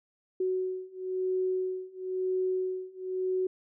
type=beating tone pair; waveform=sine; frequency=371.4 / 372.39 Hz; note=F#4 / F#4; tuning=+7 / +11 cents; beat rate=0.99 Hz; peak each=-32 / -31 dBFS; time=0.4-3.47 s; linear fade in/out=5 ms; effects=none